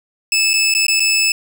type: tone with dropouts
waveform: 20% pulse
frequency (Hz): 2617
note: E7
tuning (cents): -13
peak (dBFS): -8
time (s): 0.32-1.32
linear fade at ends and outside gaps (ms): 2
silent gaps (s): 0.534-0.538 / 0.74-0.749 / 0.867-0.882 / 0.997-1.003
effects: none